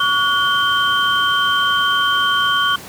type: tone cluster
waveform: sine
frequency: 1131 / 1452 / 3128 Hz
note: C#6 / F#6 / G7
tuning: +34 / -33 / -4 cents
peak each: -18 dBFS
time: 0-2.76 s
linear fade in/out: 5 ms
effects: pink hiss -35 dBFS RMS until 2.88 s + high-pass 80 Hz 12 dB/octave